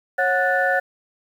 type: tone cluster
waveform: sine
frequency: 547 / 732 / 1473 / 1761 Hz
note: C#5 / F#5 / F#6 / A6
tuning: -23 / -19 / -8 / +1 cents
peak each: -22 dBFS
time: 0.18-0.8 s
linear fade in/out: 10 ms
effects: tanh soft clip ceiling -6 dBFS + 8-bit